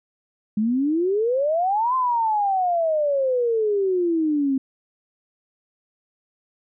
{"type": "exponential two-way sweep", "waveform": "sine", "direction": "up then down", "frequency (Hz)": [205.7, 1046.5, 262.7], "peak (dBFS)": -18, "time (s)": [0.57, 4.58], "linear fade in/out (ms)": 5, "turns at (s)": 1.95, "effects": []}